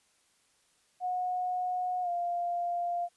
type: tone with pitch glide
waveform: sine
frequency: 728 to 697.9 Hz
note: F#5 to F5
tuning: -28 to -1 cents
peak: -29 dBFS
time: 1-3.09 s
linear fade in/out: 50 ms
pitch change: -73 cents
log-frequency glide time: 2.02-2.09 s
effects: white hiss -69 dBFS RMS until 3.16 s + resampled to 24000 Hz